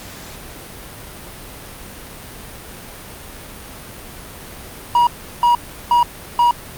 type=tone bursts; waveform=triangle; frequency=958 Hz; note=A#5; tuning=47 cents sharp; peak=-8 dBFS; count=4; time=4.95-6.51 s; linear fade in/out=2 ms; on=120 ms; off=360 ms; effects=pink hiss -35 dBFS RMS until 6.77 s + Opus 48 kbps